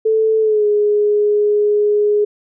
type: tone with pitch glide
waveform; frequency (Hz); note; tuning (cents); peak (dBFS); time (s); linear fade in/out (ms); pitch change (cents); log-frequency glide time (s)
sine; 440 to 416.5; A4 to G#4; 0 to +5; -11; 0.05-2.25; 10; -95; 0.4-0.66
effects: none